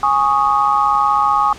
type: chord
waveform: sine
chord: Ab suspended fourth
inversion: none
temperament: equal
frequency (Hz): 830.6 / 1108.7 / 1244.5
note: Ab5 / Db6 / Eb6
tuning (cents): 0 / 0 / 0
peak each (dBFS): -16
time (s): 0.03-1.53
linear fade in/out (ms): 2
effects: pink hiss -37 dBFS RMS until 1.58 s + low-pass 7000 Hz 12 dB/octave